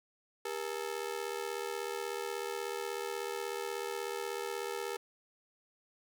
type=ring-modulated tone; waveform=sawtooth; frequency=437.3 Hz; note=A4; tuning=11 cents flat; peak=-29 dBFS; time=0.45-4.97 s; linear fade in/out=5 ms; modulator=38.2 Hz; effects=none